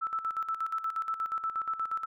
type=tone with tremolo; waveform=sine; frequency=1318.5 Hz; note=E6; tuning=in tune; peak=-28 dBFS; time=0.01-2.06 s; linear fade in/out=20 ms; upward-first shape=square; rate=8.4 Hz; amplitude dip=70%; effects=none